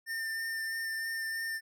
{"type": "tone with vibrato", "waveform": "square", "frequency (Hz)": 1802, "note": "A6", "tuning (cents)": 41, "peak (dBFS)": -34, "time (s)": [0.06, 1.61], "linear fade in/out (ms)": 50, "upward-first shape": "sine", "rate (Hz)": 3.1, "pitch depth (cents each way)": 11, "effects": []}